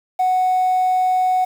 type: tone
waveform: triangle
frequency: 740 Hz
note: F#5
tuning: in tune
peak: -11 dBFS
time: 0.19-1.45 s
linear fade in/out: 10 ms
effects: tanh soft clip ceiling -10 dBFS + 7-bit